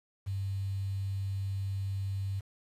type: tone with quantisation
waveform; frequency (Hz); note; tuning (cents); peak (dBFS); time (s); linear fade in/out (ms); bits
sine; 97.6; G2; -7; -31; 0.26-2.41; 20; 9
effects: resampled to 32000 Hz